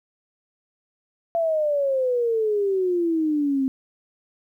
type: exponential sweep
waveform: sine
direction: down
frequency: 680 to 261.6 Hz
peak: -19 dBFS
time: 1.35-3.68 s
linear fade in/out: 0 ms
effects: 10-bit